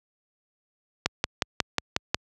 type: click train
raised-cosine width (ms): 0.2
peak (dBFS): -4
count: 7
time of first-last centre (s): 1.06-2.145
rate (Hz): 5.53
effects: high-pass 60 Hz 12 dB/octave